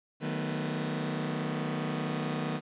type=chord; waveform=sawtooth; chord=B dominant seventh; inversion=first; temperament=just; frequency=154.34 / 185.21 / 222.2 / 246.9 Hz; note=D#3 / F#3 / A3 / B3; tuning=-14 / +2 / +17 / 0 cents; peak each=-30 / -35 / -34 / -32 dBFS; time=0.2-2.61 s; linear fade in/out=50 ms; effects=resampled to 8000 Hz + 10-bit